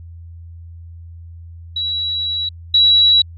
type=tone pair in turn; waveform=sine; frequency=3903 / 3903 Hz; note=B7 / B7; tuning=-21 / -21 cents; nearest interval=unison; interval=0 cents; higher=neither; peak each=-18 / -8 dBFS; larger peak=second; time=1.76-2.49 / 2.74-3.22 s; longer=first; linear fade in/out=5 ms; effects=added 84 Hz sine -33 dBFS peak until 3.37 s